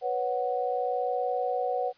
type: chord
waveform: sine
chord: B suspended second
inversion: none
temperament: equal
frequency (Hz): 493.9 / 554.4 / 740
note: B4 / C#5 / F#5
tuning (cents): 0 / 0 / 0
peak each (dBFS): -30 / -33 / -29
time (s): 0.01-1.93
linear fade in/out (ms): 50
effects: white hiss -61 dBFS RMS until 1.97 s + resampled to 11025 Hz